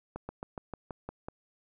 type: slowing click train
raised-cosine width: 1 ms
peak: -24 dBFS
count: 8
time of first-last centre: 0.16-1.285 s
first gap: 130 ms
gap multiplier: 1.07
effects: none